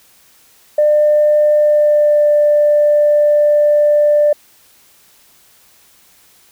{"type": "tone with pitch glide", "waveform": "sine", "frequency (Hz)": [599, 592.1], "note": ["D5", "D5"], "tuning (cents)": [34, 14], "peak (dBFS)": -7, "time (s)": [0.78, 4.33], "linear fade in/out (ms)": 5, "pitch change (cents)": -20, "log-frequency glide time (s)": [1.51, 2.29], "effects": ["tanh soft clip ceiling -3 dBFS", "white hiss -49 dBFS RMS until 6.51 s"]}